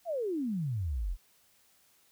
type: exponential sweep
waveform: sine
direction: down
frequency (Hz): 725 to 37.21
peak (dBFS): -30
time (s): 0.05-1.17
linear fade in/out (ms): 50
effects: white hiss -66 dBFS RMS until 2.11 s